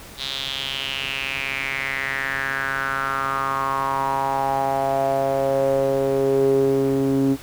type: tone with band-pass filter sweep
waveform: sawtooth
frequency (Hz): 136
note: C#3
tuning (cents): -33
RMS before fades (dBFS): -22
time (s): 0.17-7.37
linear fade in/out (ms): 50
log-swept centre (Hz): 3800 to 300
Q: 5.4
effects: pink hiss -41 dBFS RMS until 7.42 s